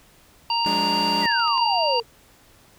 harmonic tone, 932.3 Hz, A#5, in tune, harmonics 1 / 3 / 5, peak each -22 / -27 / -25 dBFS, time 0.5-2 s, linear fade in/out 2 ms
clicks, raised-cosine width 0.2 ms, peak -22 dBFS, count 7, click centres 0.649 / 0.815 / 0.969 / 1.317 / 1.397 / 1.478 / 1.578 s
sawtooth chord, D diminished, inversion first, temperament equal with one note detuned, 179.21 / 207.7 / 293.7 Hz, F3 / Ab3 / D4, +45 / 0 / 0 cents, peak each -28 / -25 / -26 dBFS, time 0.66-1.26 s, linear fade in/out 0 ms
sine exponential sweep, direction down, 2040 to 440.1 Hz, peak -22 dBFS, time 1.21-2.03 s, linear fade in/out 50 ms
effects pink hiss -54 dBFS RMS until 2.78 s

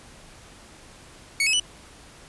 sawtooth tone with pitch steps, 2224 / 2570 / 2969 Hz, C#7 / E7 / F#7, +5 / -45 / +5 cents, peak -16 dBFS, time 1.4-1.598 s, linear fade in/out 2 ms, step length 66 ms, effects pink hiss -48 dBFS RMS until 2.28 s + resampled to 24000 Hz

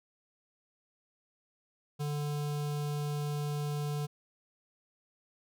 square tone with notch filter, 147 Hz, D3, 2 cents sharp, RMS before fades -34 dBFS, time 1.99-4.07 s, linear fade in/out 20 ms, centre 1900 Hz, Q 1.7, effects none

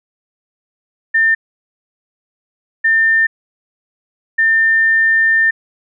sine tone bursts at uneven times, 1800 Hz, A6, 39 cents sharp, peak -9 dBFS, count 3, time 1.14-1.35 / 2.84-3.27 / 4.38-5.51 s, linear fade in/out 10 ms, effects none

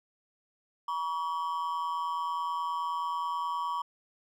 triangle ring-modulated tone, 1046.5 Hz, C6, in tune, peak -25 dBFS, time 0.88-3.82 s, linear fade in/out 5 ms, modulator 84.7 Hz, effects none

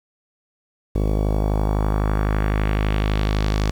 sawtooth tone with low-pass filter sweep, 51.91 Hz, G#1, in tune, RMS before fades -20 dBFS, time 0.95-3.71 s, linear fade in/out 5 ms, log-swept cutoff 460 to 6000 Hz, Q 1.5, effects 7-bit

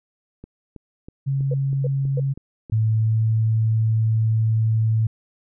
click train, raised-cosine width 3 ms, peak -25 dBFS, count 8, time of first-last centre 0.44-2.698 s, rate 3.1 Hz
sine tone, 136.8 Hz, C#3, 23 cents flat, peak -19 dBFS, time 1.26-2.34 s, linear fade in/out 20 ms
sine tone bursts, 493.9 Hz, B4, in tune, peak -25 dBFS, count 3, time 1.51-2.2 s, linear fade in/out 5 ms, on 30 ms, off 300 ms
sine tone with pitch glide, 110.2 to 111.03 Hz, A2 to A2, +3 to +16 cents, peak -16 dBFS, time 2.72-5.07 s, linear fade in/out 5 ms, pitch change +13 cents, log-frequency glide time 2.96-3.19 s
effects none

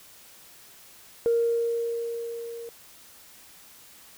sine tone with level ramp, 466.2 Hz, A#4, in tune, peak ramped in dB -18 to -36 dBFS, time 1.26-2.69 s, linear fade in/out 0 ms, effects tanh soft clip ceiling -14 dBFS + white hiss -51 dBFS RMS until 4.17 s

